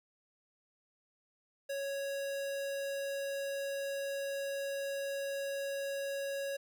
square tone, 554 Hz, C#5, 1 cent flat, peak -36 dBFS, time 1.69-6.57 s, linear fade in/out 10 ms, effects none

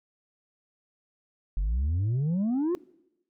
sine exponential sweep, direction up, 43.65 to 370 Hz, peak -21 dBFS, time 1.57-2.75 s, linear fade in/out 0 ms, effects noise-tail reverb RT60 0.9 s tail -24 dB re dry + tanh soft clip ceiling -23 dBFS

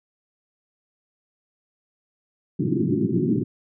white band-pass noise, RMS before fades -22 dBFS, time 2.59-3.44 s, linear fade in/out 10 ms, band 110 to 380 Hz, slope 96 dB/octave, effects none

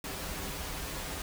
pink noise with comb filter, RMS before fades -38 dBFS, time 0.04-1.22 s, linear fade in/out 2 ms, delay 8.6 ms, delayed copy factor -0.7, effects none

